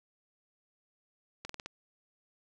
slowing click train, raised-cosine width 0.2 ms, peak -23 dBFS, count 5, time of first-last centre 1.45-1.66 s, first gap 44 ms, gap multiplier 1.12, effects none

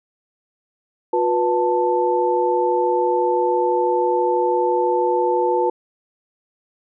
sine tone cluster, 357.7 / 489.8 / 883 Hz, F4 / B4 / A5, +41 / -14 / +6 cents, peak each -20 dBFS, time 1.13-5.7 s, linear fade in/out 5 ms, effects none

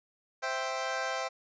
20% pulse chord, C major, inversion none, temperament equal, 523.3 / 659.3 / 784 Hz, C5 / E5 / G5, 0 / 0 / 0 cents, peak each -31 dBFS, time 0.42-1.29 s, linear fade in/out 20 ms, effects resampled to 16000 Hz

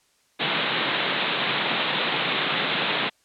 white band-pass noise, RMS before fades -25 dBFS, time 0.39-3.1 s, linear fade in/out 20 ms, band 130 to 3900 Hz, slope 96 dB/octave, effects white hiss -64 dBFS RMS until 3.24 s + low-pass 9000 Hz 12 dB/octave

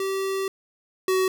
square tone pair in turn, 386.7 / 375.5 Hz, G4 / F#4, -24 / +26 cents, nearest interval minor second, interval 50 cents, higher first, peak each -25 / -20 dBFS, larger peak second, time 0-0.48 / 1.08-1.28 s, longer first, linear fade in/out 2 ms, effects none

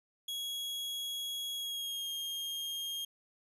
40% pulse tone with pitch glide, 3322 to 3229 Hz, G#7 to G#7, 0 to -49 cents, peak -35 dBFS, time 0.28-3.05 s, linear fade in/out 5 ms, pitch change -49 cents, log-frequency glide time 1.55-2.1 s, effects none

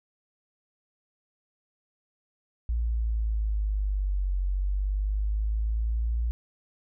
sine linear two-way sweep, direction down then up, 58.27 to 46.25 to 58.27 Hz, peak -24 dBFS, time 2.69-6.31 s, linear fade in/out 0 ms, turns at 4.39 s, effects none

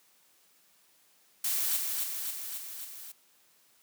blue noise with echo, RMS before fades -30 dBFS, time 1.44-1.77 s, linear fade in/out 5 ms, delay 270 ms, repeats 5, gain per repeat -3 dB, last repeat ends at 3.12 s, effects white hiss -65 dBFS RMS until 3.82 s + high-pass 150 Hz 12 dB/octave

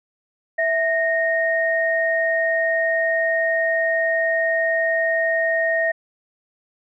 sine tone pair together, 656 / 1855.4 Hz, E5 / A#6, -9 / -9 cents, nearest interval octave + tritone, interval 1800 cents, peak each -20 dBFS, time 0.58-5.92 s, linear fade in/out 10 ms, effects none

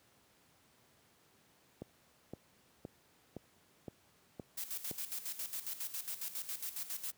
click train, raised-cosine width 2 ms, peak -29 dBFS, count 7, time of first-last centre 1.82-4.913 s, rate 1.94 Hz
blue noise with tremolo, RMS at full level -40 dBFS, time 4.57-7.12 s, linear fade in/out 10 ms, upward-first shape square, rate 7.3 Hz, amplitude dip 70%
effects pink hiss -68 dBFS RMS until 7.17 s + high-pass 100 Hz 12 dB/octave

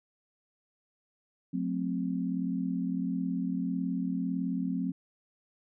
sine chord, F# diminished, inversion none, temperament equal with one note detuned, 181.92 / 220 / 261.6 Hz, F#3 / A3 / C4, -29 / 0 / 0 cents, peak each -32 / -37 / -32 dBFS, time 1.53-4.92 s, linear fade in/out 10 ms, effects none

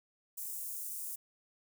white high-pass noise, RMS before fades -41 dBFS, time 0.37-1.16 s, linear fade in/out 10 ms, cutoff 7700 Hz, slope 24 dB/octave, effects none

